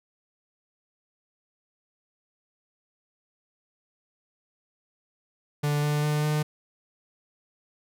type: tone with pitch steps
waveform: 45% pulse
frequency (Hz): 146.83 / 148.28 / 149.74 / 151.22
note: D3 / D3 / D3 / D#3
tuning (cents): 0 / +17 / +34 / -49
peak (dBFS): -23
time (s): 5.63-6.43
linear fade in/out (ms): 10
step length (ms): 200
effects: none